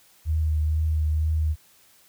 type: tone with vibrato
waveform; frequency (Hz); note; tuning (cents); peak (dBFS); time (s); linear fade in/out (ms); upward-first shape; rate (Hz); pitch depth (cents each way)
sine; 77.78; D#2; 0; -20; 0.25-1.56; 50; triangle; 2.1; 26
effects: white hiss -57 dBFS RMS until 2.08 s